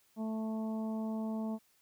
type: harmonic tone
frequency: 220 Hz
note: A3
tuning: in tune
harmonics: 1 / 2 / 3 / 4 / 5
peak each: -34 / -47 / -45 / -49 / -55 dBFS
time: 0.16-1.59 s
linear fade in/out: 50 ms
effects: white hiss -70 dBFS RMS until 1.81 s